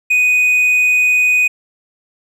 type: tone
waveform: triangle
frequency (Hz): 2489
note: D#7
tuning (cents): 0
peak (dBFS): -8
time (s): 0.1-1.48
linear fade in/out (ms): 10
effects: none